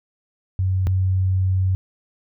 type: tone pair in turn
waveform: sine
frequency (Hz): 93.8 / 93.8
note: F#2 / F#2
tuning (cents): +24 / +24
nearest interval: unison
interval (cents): 0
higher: neither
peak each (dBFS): -17 / -16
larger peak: second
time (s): 0.59-0.87 / 0.87-1.75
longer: second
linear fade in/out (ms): 0
effects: none